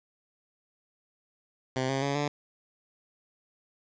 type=tone with pitch steps; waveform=10% pulse; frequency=130.1 / 135.16 / 140.41 / 145.86 Hz; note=C3 / C#3 / C#3 / D3; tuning=-9 / -43 / +23 / -12 cents; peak=-19 dBFS; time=1.76-2.28 s; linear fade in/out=2 ms; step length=130 ms; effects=resampled to 16000 Hz + 10-bit